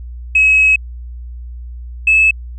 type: tone pair in turn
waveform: sine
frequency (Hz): 2563 / 2602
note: E7 / E7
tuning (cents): -49 / -23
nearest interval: unison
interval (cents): 26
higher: second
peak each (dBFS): -6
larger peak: neither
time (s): 0.35-0.76 / 2.07-2.31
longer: first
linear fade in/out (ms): 5
effects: tanh soft clip ceiling -2 dBFS + added 60 Hz sine -26 dBFS peak until 2.58 s